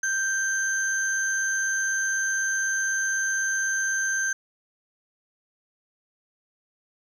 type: tone pair together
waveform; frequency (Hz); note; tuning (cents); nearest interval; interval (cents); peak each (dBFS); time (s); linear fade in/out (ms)
sine; 1568 / 6272; G6 / G8; 0 / 0; 2 octaves; 2400; -23 / -27; 0.03-4.33; 5
effects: tanh soft clip ceiling -18 dBFS + 9-bit